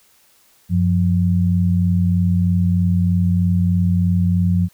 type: tone pair together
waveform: sine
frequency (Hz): 93.7 / 176.88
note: F#2 / F3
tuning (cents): +22 / +22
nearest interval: major seventh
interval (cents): 1100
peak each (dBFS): -16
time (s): 0.69-4.69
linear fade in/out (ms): 50
effects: white hiss -55 dBFS RMS until 4.73 s